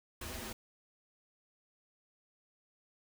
pink noise with comb filter, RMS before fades -43 dBFS, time 0.21-0.53 s, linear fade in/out 5 ms, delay 6.9 ms, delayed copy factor -1, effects none

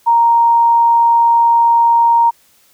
sine tone, 932.3 Hz, A#5, in tune, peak -7 dBFS, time 0.06-2.31 s, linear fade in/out 20 ms, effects white hiss -52 dBFS RMS until 2.73 s

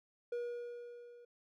triangle tone with level ramp, 479.7 Hz, A#4, 50 cents sharp, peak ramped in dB -33 to -53 dBFS, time 0.32-1.25 s, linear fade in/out 5 ms, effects none

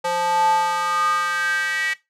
square tone with high-pass filter sweep, 174.9 Hz, F3, 3 cents sharp, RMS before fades -21 dBFS, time 0.04-1.94 s, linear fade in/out 10 ms, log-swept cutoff 680 to 2000 Hz, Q 7, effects noise-tail reverb RT60 0.2 s tail -18 dB re dry + low-pass 10000 Hz 12 dB/octave

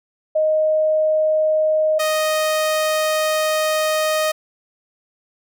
sine / sawtooth tone pair in turn, 622.3 / 622.3 Hz, D#5 / D#5, 0 / 0 cents, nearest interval unison, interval 0 cents, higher neither, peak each -14 / -13 dBFS, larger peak second, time 0.35-1.99 / 1.99-4.32 s, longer second, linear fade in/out 10 ms, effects none

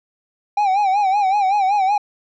triangle tone with vibrato, 792 Hz, G5, 18 cents sharp, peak -12 dBFS, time 0.57-1.98 s, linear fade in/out 5 ms, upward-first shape sine, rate 5.3 Hz, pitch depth 100 cents each way, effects resampled to 16000 Hz

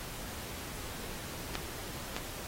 clicks, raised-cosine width 0.2 ms, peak -16 dBFS, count 2, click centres 1.554 / 2.165 s, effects pink hiss -43 dBFS RMS until 2.47 s + AAC 48 kbps

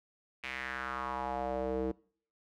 square tone with band-pass filter sweep, 64.8 Hz, C2, 16 cents flat, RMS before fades -36 dBFS, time 0.43-1.92 s, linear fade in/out 10 ms, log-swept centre 2400 to 380 Hz, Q 3.4, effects noise-tail reverb RT60 0.5 s tail -23 dB re dry

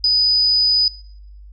sine tone, 4978 Hz, D#8, in tune, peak -12 dBFS, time 0.04-0.88 s, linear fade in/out 2 ms, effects noise-tail reverb RT60 0.8 s tail -23 dB re dry + added 50 Hz sine -37 dBFS peak until 1.52 s

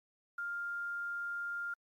sine tone with quantisation, 1401 Hz, F6, 5 cents sharp, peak -36 dBFS, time 0.38-1.74 s, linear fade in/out 5 ms, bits 11, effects AAC 64 kbps

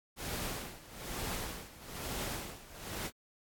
pink noise with tremolo, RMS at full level -38 dBFS, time 0.16-3.11 s, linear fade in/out 50 ms, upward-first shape sine, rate 1.1 Hz, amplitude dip 85%, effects AAC 64 kbps

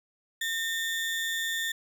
35% pulse tone pair together, 1820 / 3465 Hz, A#6 / A7, -42 / -27 cents, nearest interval major seventh, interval 1115 cents, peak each -28 / -33 dBFS, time 0.41-1.72 s, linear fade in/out 5 ms, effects none

